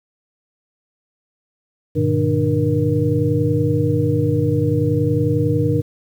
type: tone cluster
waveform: sine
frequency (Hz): 101.2 / 121.7 / 152.4 / 300.2 / 472.3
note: G#2 / B2 / D#3 / D4 / A#4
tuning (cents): -44 / -25 / -36 / +38 / +23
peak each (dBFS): -21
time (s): 1.95-5.82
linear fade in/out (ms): 20
effects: 8-bit